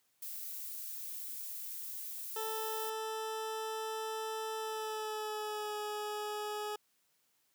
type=noise; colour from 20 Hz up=violet; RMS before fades=-43 dBFS; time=0.22-2.9 s; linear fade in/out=5 ms
type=tone with pitch glide; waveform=20% pulse; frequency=440 to 420.6 Hz; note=A4 to G#4; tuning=0 to +22 cents; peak=-32 dBFS; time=2.36-6.76 s; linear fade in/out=5 ms; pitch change=-78 cents; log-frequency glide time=4.58-5.75 s
effects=white hiss -75 dBFS RMS until 7.54 s + high-pass 100 Hz 12 dB/octave